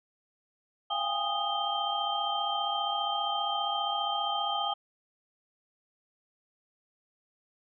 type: tone cluster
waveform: sine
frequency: 689 / 788 / 823 / 1240 / 3148 Hz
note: F5 / G5 / G#5 / D#6 / G7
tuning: -24 / +9 / -16 / -6 / +7 cents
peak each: -38 / -36 / -33 / -34 / -33 dBFS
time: 0.9-4.74 s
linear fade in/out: 10 ms
effects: none